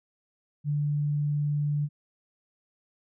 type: tone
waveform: sine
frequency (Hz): 146.83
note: D3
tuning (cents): 0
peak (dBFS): -24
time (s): 0.64-1.89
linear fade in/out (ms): 50
effects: none